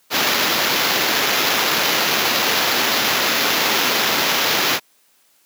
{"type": "noise with sample-and-hold", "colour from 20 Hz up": "blue", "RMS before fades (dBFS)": -18, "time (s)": [0.1, 4.8], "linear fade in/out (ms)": 50, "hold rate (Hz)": 8820, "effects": ["white hiss -58 dBFS RMS until 5.45 s", "high-pass 200 Hz 12 dB/octave"]}